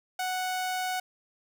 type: tone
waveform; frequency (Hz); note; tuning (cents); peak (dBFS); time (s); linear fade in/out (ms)
sawtooth; 740; F#5; 0; -25; 0.19-1; 5
effects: 11-bit